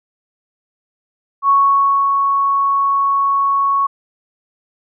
sine tone with ADSR envelope, 1108.7 Hz, C#6, in tune, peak -8 dBFS, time 1.42-3.87 s, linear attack 70 ms, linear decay 590 ms, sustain -4 dB, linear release 10 ms, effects none

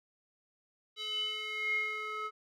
square tone with band-pass filter sweep, 429.1 Hz, A4, 43 cents flat, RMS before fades -36 dBFS, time 0.96-2.31 s, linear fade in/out 50 ms, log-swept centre 3500 to 1500 Hz, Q 9.4, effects none

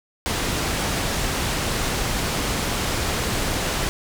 pink low-pass noise, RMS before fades -24 dBFS, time 0.26-3.89 s, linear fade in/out 0 ms, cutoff 9900 Hz, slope 12 dB/octave, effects none

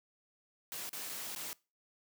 white noise with dropouts, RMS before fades -42 dBFS, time 0.72-1.53 s, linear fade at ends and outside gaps 0 ms, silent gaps 0.893-0.931 / 1.094-1.097 / 1.35-1.361 s, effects noise-tail reverb RT60 0.3 s tail -23 dB re dry + high-pass 150 Hz 12 dB/octave

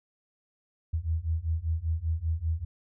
sine beating tone pair, 78.7 / 83.8 Hz, D#2 / E2, +20 / +29 cents, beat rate 5.1 Hz, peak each -30 / -29 dBFS, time 0.93-2.65 s, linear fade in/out 10 ms, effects none

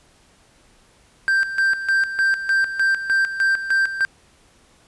triangle tone with tremolo, 1573 Hz, G6, 6 cents sharp, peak -13 dBFS, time 1.28-4.05 s, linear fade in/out 0 ms, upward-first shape square, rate 3.3 Hz, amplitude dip 70%, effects pink hiss -55 dBFS RMS until 4.87 s + resampled to 24000 Hz

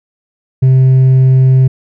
triangle tone with hard clipping, 130.81 Hz, C3, in tune, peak -3 dBFS, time 0.62-1.68 s, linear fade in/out 10 ms, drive 1 dB, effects none

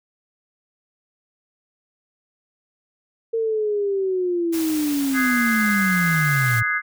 sine linear sweep, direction down, 458 to 110 Hz, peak -19 dBFS, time 3.33-6.63 s, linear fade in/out 10 ms
white noise, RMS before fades -32 dBFS, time 4.52-6.61 s, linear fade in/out 20 ms
sine chord, Ab dominant seventh, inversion second, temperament just, 1245.9 / 1495.1 / 1661.2 / 2077 Hz, Eb6 / Gb6 / Ab6 / C7, +2 / +18 / 0 / -13 cents, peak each -27 / -27 / -23 / -24 dBFS, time 5.13-6.82 s, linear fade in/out 50 ms
effects none

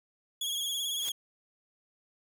sawtooth tone with vibrato, 3322 Hz, G#7, in tune, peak -28 dBFS, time 0.41-1.12 s, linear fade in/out 5 ms, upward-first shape sine, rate 18 Hz, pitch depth 53 cents each way
white noise with exponential growth, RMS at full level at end -39 dBFS, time 0.9-1.09 s, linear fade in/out 0 ms, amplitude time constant 40 ms
effects none

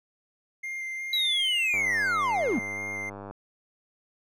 triangle tone with vibrato, 2103 Hz, C7, 8 cents sharp, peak -30 dBFS, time 0.63-3.1 s, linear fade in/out 10 ms, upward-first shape square, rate 2.8 Hz, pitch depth 9 cents each way
triangle linear sweep, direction down, 3951 to 196 Hz, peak -22 dBFS, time 1.13-2.59 s, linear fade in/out 2 ms
click train, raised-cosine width 1 ms, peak -26 dBFS, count 158, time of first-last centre 1.74-3.31 s, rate 100 Hz
effects none

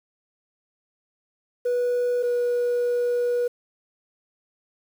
sine tone pair in turn, 489.2 / 485 Hz, B4 / B4, -16 / -31 cents, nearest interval unison, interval 15 cents, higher first, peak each -18 dBFS, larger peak neither, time 1.65-2.23 / 2.23-3.48 s, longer second, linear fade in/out 10 ms, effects tanh soft clip ceiling -19 dBFS + 8-bit

